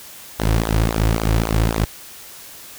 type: tone with flanger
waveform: sawtooth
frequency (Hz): 55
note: A1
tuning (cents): 0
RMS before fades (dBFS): -18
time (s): 0.39-1.85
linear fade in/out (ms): 5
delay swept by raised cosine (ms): 0.37 to 4.97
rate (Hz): 3.7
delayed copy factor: -0.75
effects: white hiss -39 dBFS RMS until 2.78 s